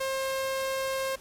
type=tone; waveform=sawtooth; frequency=533 Hz; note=C5; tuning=32 cents sharp; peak=-24 dBFS; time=0-1.16 s; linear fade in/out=10 ms; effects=pink hiss -52 dBFS RMS until 1.2 s + MP3 64 kbps